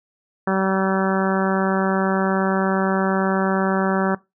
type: harmonic tone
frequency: 191.5 Hz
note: G3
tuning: 40 cents flat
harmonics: 1 / 2 / 3 / 4 / 5 / 6 / 7 / 8 / 9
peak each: -21 / -24 / -26 / -27 / -28 / -29 / -29 / -30 / -31 dBFS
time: 0.47-4.15 s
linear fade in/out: 5 ms
effects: noise-tail reverb RT60 0.2 s tail -20 dB re dry